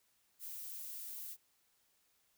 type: noise with amplitude modulation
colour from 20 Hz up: violet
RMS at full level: -45 dBFS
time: 0.39-1.37 s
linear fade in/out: 50 ms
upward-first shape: sine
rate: 278 Hz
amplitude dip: 25%
effects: white hiss -75 dBFS RMS until 2.37 s